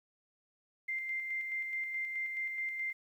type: tone with tremolo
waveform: sine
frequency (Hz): 2093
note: C7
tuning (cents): 0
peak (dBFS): -33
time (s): 0.88-2.93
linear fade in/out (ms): 10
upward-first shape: square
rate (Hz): 4.7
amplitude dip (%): 35
effects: 11-bit